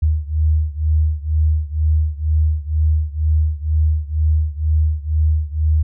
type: beating tone pair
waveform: sine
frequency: 76.7 / 78.8 Hz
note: D#2 / D#2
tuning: -24 / +23 cents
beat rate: 2.1 Hz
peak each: -16 / -18 dBFS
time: 0.02-5.83 s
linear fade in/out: 10 ms
effects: none